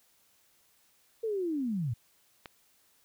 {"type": "linear sweep", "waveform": "sine", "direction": "down", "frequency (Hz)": [460.6, 104.5], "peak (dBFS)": -29, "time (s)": [1.23, 1.94], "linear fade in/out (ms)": 10}
{"type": "click", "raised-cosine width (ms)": 0.3, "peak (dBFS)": -26, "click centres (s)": 2.458}
{"effects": ["white hiss -67 dBFS RMS until 3.04 s"]}